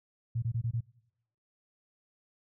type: tone bursts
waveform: sine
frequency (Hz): 116.54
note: A#2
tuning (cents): 0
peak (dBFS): -28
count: 5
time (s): 0.35-0.808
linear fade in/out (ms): 10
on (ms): 74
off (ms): 22
effects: noise-tail reverb RT60 0.9 s tail -25 dB re dry